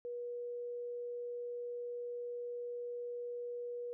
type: tone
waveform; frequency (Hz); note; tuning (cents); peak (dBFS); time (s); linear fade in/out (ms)
sine; 482.7; B4; -40; -39; 0.05-3.93; 0
effects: none